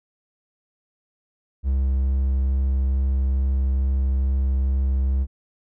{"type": "tone with vibrato", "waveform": "triangle", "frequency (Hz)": 66.5, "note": "C2", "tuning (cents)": 29, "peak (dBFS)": -16, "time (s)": [1.63, 5.27], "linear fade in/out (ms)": 50, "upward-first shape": "sine", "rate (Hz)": 2.3, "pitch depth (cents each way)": 8, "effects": []}